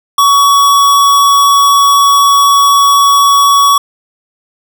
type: tone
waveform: square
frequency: 1126 Hz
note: C#6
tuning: 27 cents sharp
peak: -5 dBFS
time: 0.18-3.78 s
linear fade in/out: 5 ms
effects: 7-bit